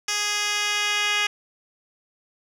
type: tone with band-pass filter sweep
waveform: 10% pulse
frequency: 414.6 Hz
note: G#4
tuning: 3 cents flat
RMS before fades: -24 dBFS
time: 0.08-1.27 s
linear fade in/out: 5 ms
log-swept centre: 4900 to 3200 Hz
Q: 1.7
effects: none